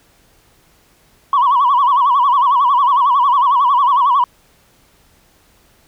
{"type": "tone with vibrato", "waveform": "sine", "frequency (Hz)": 1046.5, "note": "C6", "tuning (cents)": 0, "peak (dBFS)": -8, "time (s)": [1.33, 4.24], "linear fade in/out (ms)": 2, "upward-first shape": "sine", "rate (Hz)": 11, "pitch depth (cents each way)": 160, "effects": ["tanh soft clip ceiling -6 dBFS", "pink hiss -53 dBFS RMS until 5.87 s"]}